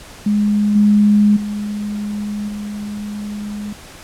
sine tone with level steps, 207.7 Hz, G#3, in tune, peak -12 / -8 / -20 / -23 dBFS, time 0.26-3.73 s, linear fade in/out 5 ms, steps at 0.75 / 1.36 / 2.48 s, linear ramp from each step 10 ms, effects pink hiss -38 dBFS RMS until 4.03 s + low-pass 11000 Hz 12 dB/octave

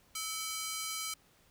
10% pulse ring-modulated tone, 1790 Hz, A6, 29 cents sharp, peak -24 dBFS, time 0.15-1.14 s, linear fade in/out 5 ms, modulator 494 Hz, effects pink hiss -66 dBFS RMS until 1.5 s

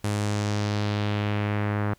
sawtooth tone with low-pass filter sweep, 103.83 Hz, G#2, in tune, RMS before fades -26 dBFS, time 0.04-1.94 s, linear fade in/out 5 ms, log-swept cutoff 10000 to 1500 Hz, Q 1.6, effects pink hiss -60 dBFS RMS until 1.98 s

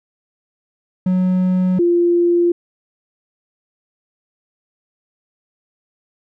triangle / sine tone pair in turn, 183.9 / 346.5 Hz, F#3 / F4, -10 / -14 cents, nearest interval major seventh, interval 1096 cents, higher second, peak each -11 dBFS, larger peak neither, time 1.06-1.79 / 1.79-2.52 s, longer neither, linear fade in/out 5 ms, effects none

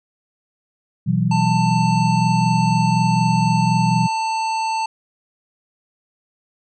sine chord, B suspended fourth, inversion none, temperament equal with one note detuned, 123.47 / 164.81 / 188.88 Hz, B2 / E3 / F#3, 0 / 0 / +36 cents, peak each -20 / -19 / -20 dBFS, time 1.06-4.08 s, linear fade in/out 20 ms
harmonic tone, 890 Hz, A5, 20 cents sharp, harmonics 1 / 3 / 5 / 7 / 9, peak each -19 / -30 / -33 / -40 / -40 dBFS, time 1.31-4.86 s, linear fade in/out 5 ms
effects none

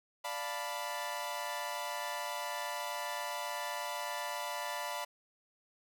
sawtooth chord, B half-diminished seventh, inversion first, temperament equal, 587.3 / 698.5 / 880 / 987.8 Hz, D5 / F5 / A5 / B5, 0 / 0 / 0 / 0 cents, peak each -39 / -40 / -40 / -36 dBFS, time 0.24-5.05 s, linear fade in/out 10 ms, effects none

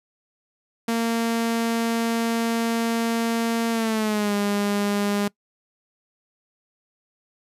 sawtooth tone with pitch glide, 230 to 203.7 Hz, A#3 to G#3, -23 to -33 cents, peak -17 dBFS, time 0.88-5.28 s, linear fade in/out 5 ms, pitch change -210 cents, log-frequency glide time 3.71-4.34 s, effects noise-tail reverb RT60 0.1 s tail -23 dB re dry + resampled to 32000 Hz

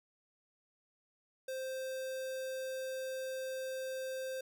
square tone with notch filter, 523.3 Hz, C5, in tune, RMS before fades -40 dBFS, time 1.48-4.41 s, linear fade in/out 5 ms, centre 2200 Hz, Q 2, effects none

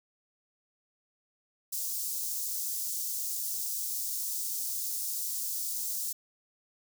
white high-pass noise, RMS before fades -34 dBFS, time 1.72-6.13 s, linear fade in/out 10 ms, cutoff 5300 Hz, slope 24 dB/octave, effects none

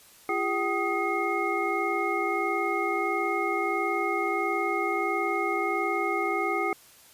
sine tone cluster, 342.1 / 403.6 / 766 / 1246 / 2149 Hz, F4 / G#4 / G5 / D#6 / C7, -36 / -49 / -40 / +2 / +46 cents, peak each -31 dBFS, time 0.29-6.73 s, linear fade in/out 2 ms, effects white hiss -54 dBFS RMS until 7.13 s + resampled to 32000 Hz

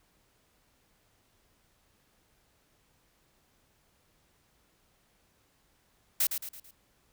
blue noise with echo, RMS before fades -26 dBFS, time 6.2-6.27 s, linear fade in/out 5 ms, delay 110 ms, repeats 4, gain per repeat -7 dB, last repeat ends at 6.71 s, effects pink hiss -69 dBFS RMS until 7.12 s

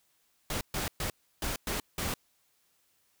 pink noise bursts at uneven times, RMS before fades -33 dBFS, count 6, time 0.5-0.61 / 0.74-0.88 / 1-1.1 / 1.42-1.56 / 1.67-1.8 / 1.98-2.14 s, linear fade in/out 2 ms, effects white hiss -71 dBFS RMS until 3.2 s

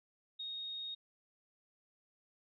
sine tone, 3729 Hz, A#7, in tune, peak -40 dBFS, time 0.39-0.95 s, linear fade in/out 10 ms, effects none

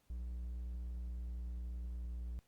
triangle tone with pitch glide, 60.2 to 59.68 Hz, B1 to A#1, -44 to +41 cents, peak -38 dBFS, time 0.1-2.39 s, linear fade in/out 0 ms, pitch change -15 cents, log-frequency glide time 0.69-2.24 s, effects pink hiss -75 dBFS RMS until 2.47 s + Opus 48 kbps

